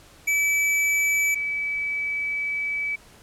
square / sine tone pair in turn, 2302 / 2294 Hz, D7 / D7, -35 / -41 cents, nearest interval unison, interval 6 cents, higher first, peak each -20 / -24 dBFS, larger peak first, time 0.27-1.35 / 1.35-2.96 s, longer second, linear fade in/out 10 ms, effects pink hiss -51 dBFS RMS until 3.22 s + low-pass 12000 Hz 12 dB/octave

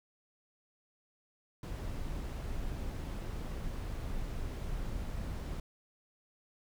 brown noise, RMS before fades -38 dBFS, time 1.63-5.6 s, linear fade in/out 2 ms, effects none

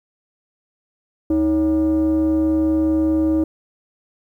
sine tone with frequency modulation, 316.1 Hz, D#4, 27 cents sharp, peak -13 dBFS, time 1.3-3.44 s, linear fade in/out 5 ms, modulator 243 Hz, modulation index 0.47, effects tanh soft clip ceiling -12 dBFS + 9-bit

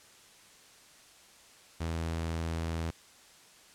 sawtooth tone, 82.2 Hz, E2, 4 cents flat, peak -28 dBFS, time 1.8-2.91 s, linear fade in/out 10 ms, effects white hiss -57 dBFS RMS until 3.74 s + low-pass 9000 Hz 12 dB/octave

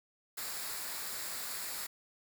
white noise with comb filter, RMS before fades -40 dBFS, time 0.37-1.87 s, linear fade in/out 10 ms, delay 0.33 ms, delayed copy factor -0.5, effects none

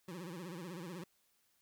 25% pulse tone with vibrato, 174.61 Hz, F3, in tune, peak -40 dBFS, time 0.08-1.04 s, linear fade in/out 5 ms, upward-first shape sine, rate 16 Hz, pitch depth 150 cents each way, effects white hiss -75 dBFS RMS until 1.61 s

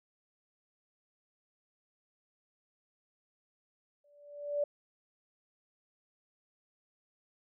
sine tone with exponential growth, 581 Hz, D5, 19 cents flat, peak -26 dBFS, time 4.04-4.64 s, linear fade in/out 5 ms, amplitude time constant 130 ms, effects none

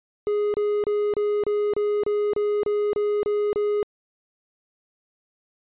triangle tone bursts, 415.3 Hz, G#4, in tune, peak -18 dBFS, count 12, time 0.27-3.829 s, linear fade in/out 0 ms, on 270 ms, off 29 ms, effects resampled to 8000 Hz

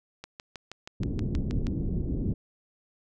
click train, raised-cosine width 0.2 ms, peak -22 dBFS, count 10, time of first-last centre 0.24-1.669 s, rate 6.3 Hz
pink low-pass noise, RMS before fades -29 dBFS, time 1-2.34 s, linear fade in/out 5 ms, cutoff 330 Hz, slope 24 dB/octave
effects none

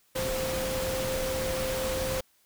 sine tone in noise, 522 Hz, C5, 4 cents flat, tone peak -30 dBFS, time 0.15-2.21 s, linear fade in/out 10 ms, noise pink, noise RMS -33 dBFS, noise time 0.15-2.21 s, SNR 0 dB, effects white hiss -66 dBFS RMS until 2.45 s

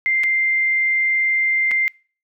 sine tone with dropouts, 2093 Hz, C7, in tune, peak -15 dBFS, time 0.06-1.88 s, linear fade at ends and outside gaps 0 ms, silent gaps 0.235-0.239 / 1.711-1.715 s, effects noise-tail reverb RT60 0.4 s tail -26 dB re dry

